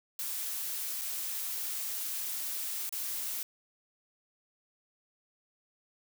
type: noise with dropouts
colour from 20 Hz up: blue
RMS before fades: -36 dBFS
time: 0.19-3.43 s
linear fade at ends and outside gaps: 1 ms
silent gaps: 1.013-1.017 / 2.893-2.925 s
effects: none